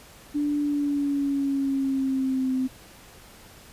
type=tone with pitch glide; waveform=sine; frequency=292.4 to 259 Hz; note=D4 to C4; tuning=-7 to -17 cents; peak=-22 dBFS; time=0.34-2.68 s; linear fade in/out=20 ms; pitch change=-210 cents; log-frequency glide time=0.6-2.54 s; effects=pink hiss -49 dBFS RMS until 3.72 s + resampled to 32000 Hz